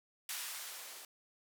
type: noise with band-pass filter sweep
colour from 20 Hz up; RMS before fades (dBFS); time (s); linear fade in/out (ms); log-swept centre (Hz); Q
violet; -45; 0.29-1.05; 2; 1400 to 380; 0.78
effects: none